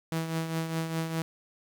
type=tone with tremolo; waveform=sawtooth; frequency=162.7 Hz; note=E3; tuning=22 cents flat; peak=-23 dBFS; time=0.12-1.22 s; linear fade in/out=0 ms; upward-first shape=triangle; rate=4.9 Hz; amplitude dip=60%; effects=9-bit